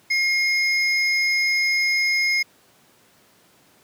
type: tone pair together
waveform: triangle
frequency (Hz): 2142 / 5098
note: C7 / D#8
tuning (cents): +40 / +41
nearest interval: octave + minor third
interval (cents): 1501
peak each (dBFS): -17 / -24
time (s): 0.1-2.43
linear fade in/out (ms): 10
effects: pink hiss -56 dBFS RMS until 3.83 s + high-pass 150 Hz 12 dB/octave